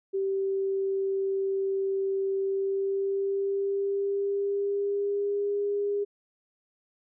sine tone with pitch glide, 388.7 to 406.4 Hz, G4 to G#4, -15 to -38 cents, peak -25 dBFS, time 0.13-6.05 s, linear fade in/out 20 ms, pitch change +77 cents, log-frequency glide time 2.37-5.56 s, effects none

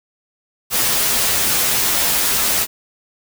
white noise with comb filter, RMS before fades -17 dBFS, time 0.7-2.67 s, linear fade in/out 50 ms, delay 11 ms, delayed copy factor -0.8, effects none

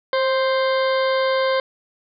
harmonic tone with a mistuned harmonic, 523.3 Hz, C5, in tune, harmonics 1 / 2 / 3 / 4 / 6 / 7 / 8 / 9, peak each -18 / -24 / -28 / -30 / -34 / -35 / -36 / -37 dBFS, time 0.13-1.6 s, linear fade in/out 2 ms, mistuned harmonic 1, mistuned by +19 cents, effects none

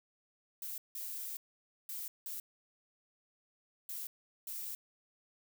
violet noise bursts at uneven times, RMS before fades -42 dBFS, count 6, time 0.62-0.78 / 0.95-1.37 / 1.89-2.08 / 2.26-2.4 / 3.89-4.07 / 4.47-4.75 s, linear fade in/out 2 ms, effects none

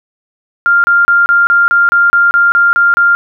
sine tone bursts, 1396.9 Hz, F6, in tune, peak -5 dBFS, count 12, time 0.66-3.15 s, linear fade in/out 0 ms, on 180 ms, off 30 ms, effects none

